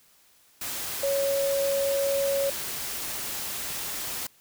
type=tone in noise; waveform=sine; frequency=554.4 Hz; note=C#5; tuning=in tune; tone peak=-23 dBFS; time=1.03-2.5 s; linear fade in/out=5 ms; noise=white; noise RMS=-33 dBFS; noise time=0.61-4.27 s; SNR=+7 dB; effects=white hiss -60 dBFS RMS until 4.4 s